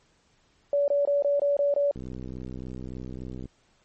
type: tone bursts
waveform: sine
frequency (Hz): 571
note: D5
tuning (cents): -49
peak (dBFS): -20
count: 7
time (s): 0.73-1.912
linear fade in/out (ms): 2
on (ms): 150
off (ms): 22
type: click train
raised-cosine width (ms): 3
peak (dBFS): -25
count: 96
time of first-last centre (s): 1.96-3.456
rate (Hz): 63.5
effects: pink hiss -65 dBFS RMS until 3.84 s + MP3 32 kbps